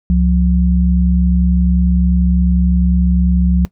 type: tone pair together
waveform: sine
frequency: 67.36 / 178.7 Hz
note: C#2 / F3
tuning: -49 / +40 cents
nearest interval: octave + perfect fourth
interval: 1689 cents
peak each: -12 dBFS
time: 0.1-3.65 s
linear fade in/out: 0 ms
effects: noise-tail reverb RT60 0.1 s tail -19 dB re dry